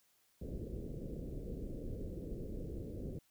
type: low-pass noise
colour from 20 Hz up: pink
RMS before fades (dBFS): -43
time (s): 0.41-3.19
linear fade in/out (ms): 5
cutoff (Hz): 520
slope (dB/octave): 48
effects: white hiss -73 dBFS RMS until 3.3 s